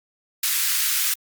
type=high-pass noise; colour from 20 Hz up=white; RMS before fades=-22 dBFS; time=0.43-1.14 s; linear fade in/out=5 ms; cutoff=1400 Hz; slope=24 dB/octave; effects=Opus 48 kbps